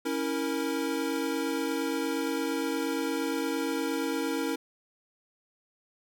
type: chord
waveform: square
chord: A# diminished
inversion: first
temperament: equal with one note detuned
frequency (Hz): 277.2 / 325.8 / 466.2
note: C#4 / E4 / A#4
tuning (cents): 0 / -20 / 0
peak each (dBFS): -33 / -33 / -34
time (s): 0.05-4.56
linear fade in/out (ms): 10
effects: none